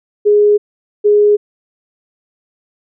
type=tone pair in turn; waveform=sine; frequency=415.3 / 415.3 Hz; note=G#4 / G#4; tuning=0 / 0 cents; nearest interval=unison; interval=0 cents; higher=neither; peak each=-6 dBFS; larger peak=neither; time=0.25-0.58 / 1.04-1.37 s; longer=neither; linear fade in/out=20 ms; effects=none